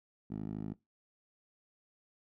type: tone with band-pass filter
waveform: 10% pulse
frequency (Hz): 52.6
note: G#1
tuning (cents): +23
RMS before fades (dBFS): -40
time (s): 0.3-0.74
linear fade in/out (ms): 10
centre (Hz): 220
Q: 1.4
effects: noise-tail reverb RT60 0.2 s tail -20 dB re dry